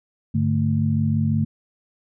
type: tone cluster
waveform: sine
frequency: 101.4 / 147.2 / 221.8 Hz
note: G#2 / D3 / A3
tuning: -41 / +4 / +14 cents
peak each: -22 dBFS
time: 0.34-1.45 s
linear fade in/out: 10 ms
effects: none